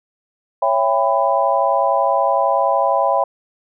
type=chord; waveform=sine; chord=C# half-diminished seventh; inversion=none; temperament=just; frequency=554.4 / 665.2 / 798.3 / 997.9 Hz; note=C#5 / E5 / G5 / B5; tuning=0 / +16 / +31 / +18 cents; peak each=-19 dBFS; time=0.62-3.24 s; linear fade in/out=5 ms; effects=none